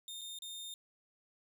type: tone with dropouts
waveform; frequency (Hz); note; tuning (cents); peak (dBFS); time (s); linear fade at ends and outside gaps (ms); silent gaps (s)
sawtooth; 3643; A#7; -41; -40; 0.08-0.74; 1; 0.211-0.215 / 0.388-0.421
effects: none